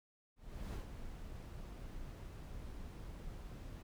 brown noise with ADSR envelope, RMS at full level -41 dBFS, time 0.36-3.83 s, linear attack 380 ms, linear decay 110 ms, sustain -7 dB, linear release 15 ms, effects none

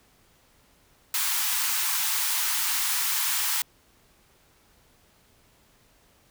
white high-pass noise, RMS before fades -26 dBFS, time 1.14-3.62 s, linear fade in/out 2 ms, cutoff 810 Hz, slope 96 dB/octave, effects pink hiss -61 dBFS RMS until 6.3 s

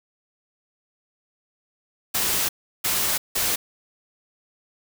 white noise bursts at uneven times, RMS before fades -23 dBFS, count 3, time 2.14-2.49 / 2.84-3.18 / 3.35-3.56 s, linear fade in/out 10 ms, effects none

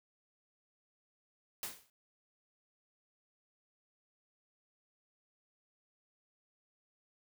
white noise with exponential decay, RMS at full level -37 dBFS, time 1.63-1.9 s, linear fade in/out 1 ms, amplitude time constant 58 ms, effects none

